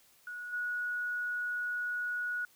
sine tone with level steps, 1460 Hz, F#6, 24 cents flat, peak -39 / -32 dBFS, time 0.27-2.45 s, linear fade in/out 2 ms, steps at 0.52 s, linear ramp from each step 20 ms, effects white hiss -64 dBFS RMS until 2.55 s

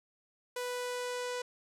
sawtooth tone with low-pass filter sweep, 493.9 Hz, B4, in tune, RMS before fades -37 dBFS, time 0.56-1.42 s, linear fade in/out 5 ms, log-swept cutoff 12000 to 7900 Hz, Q 1.1, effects none

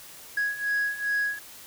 sine beating tone pair, 1661.2 / 1663.7 Hz, G#6 / G#6, 0 / +3 cents, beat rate 2.5 Hz, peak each -28 / -25 dBFS, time 0.37-1.39 s, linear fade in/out 5 ms, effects tanh soft clip ceiling -21 dBFS + white hiss -46 dBFS RMS until 1.66 s

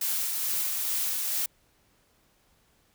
blue noise with tremolo, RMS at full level -28 dBFS, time 0.01-1.46 s, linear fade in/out 5 ms, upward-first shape sine, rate 2.3 Hz, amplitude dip 25%, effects pink hiss -66 dBFS RMS until 2.94 s

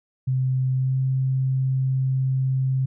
sine tone with pitch glide, 130 to 131.81 Hz, C3 to C3, -11 to +13 cents, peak -19 dBFS, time 0.27-2.86 s, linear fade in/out 10 ms, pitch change +24 cents, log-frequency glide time 0.74-0.98 s, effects none

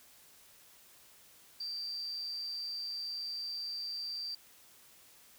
sine tone with amplitude modulation, 4699 Hz, D8, in tune, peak -34 dBFS, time 1.6-4.35 s, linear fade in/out 5 ms, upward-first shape sine, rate 160 Hz, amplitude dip 60%, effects white hiss -60 dBFS RMS until 5.38 s

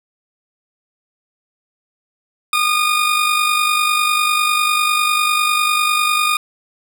20% pulse tone with amplitude modulation, 1224 Hz, D#6, 29 cents flat, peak -7 dBFS, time 2.53-6.37 s, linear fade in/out 2 ms, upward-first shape sine, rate 50 Hz, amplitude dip 45%, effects none

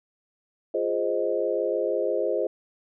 sine chord, F minor seventh, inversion none, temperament equal, 349.2 / 415.3 / 523.3 / 622.3 Hz, F4 / Ab4 / C5 / Eb5, 0 / 0 / 0 / 0 cents, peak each -30 / -28 / -27 / -29 dBFS, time 0.74-2.47 s, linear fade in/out 5 ms, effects none

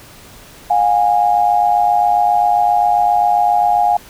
sine tone pair together, 713 / 820.5 Hz, F5 / G#5, +36 / -21 cents, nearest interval major second, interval 243 cents, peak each -13 dBFS, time 0.7-3.97 s, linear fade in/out 5 ms, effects pink hiss -40 dBFS RMS until 4.09 s

